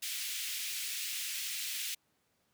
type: high-pass noise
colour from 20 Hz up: pink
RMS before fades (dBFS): -38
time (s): 0.02-1.95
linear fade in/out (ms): 10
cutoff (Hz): 2300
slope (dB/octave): 24
effects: pink hiss -75 dBFS RMS until 2.53 s + high-pass 100 Hz 12 dB/octave